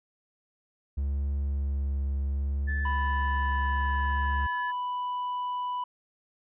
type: tone with vibrato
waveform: triangle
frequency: 69.6 Hz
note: C#2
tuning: 8 cents sharp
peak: -24 dBFS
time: 0.97-4.47 s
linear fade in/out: 10 ms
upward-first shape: triangle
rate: 0.68 Hz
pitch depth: 18 cents each way
type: tone with pitch glide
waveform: sine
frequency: 1744 to 1716 Hz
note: A6 to A6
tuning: -16 to -44 cents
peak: -32 dBFS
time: 2.67-4.72 s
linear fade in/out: 20 ms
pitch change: -28 cents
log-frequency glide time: 3.41-4.53 s
type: tone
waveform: triangle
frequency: 990 Hz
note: B5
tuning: 4 cents sharp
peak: -27 dBFS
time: 2.85-5.84 s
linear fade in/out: 5 ms
effects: tanh soft clip ceiling -15 dBFS + resampled to 8000 Hz